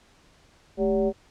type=tone with frequency modulation; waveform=sine; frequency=393.6 Hz; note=G4; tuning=7 cents sharp; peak=-20 dBFS; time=0.77-1.13 s; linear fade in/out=50 ms; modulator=178 Hz; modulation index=1.2; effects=pink hiss -58 dBFS RMS until 1.3 s + low-pass 7000 Hz 12 dB/octave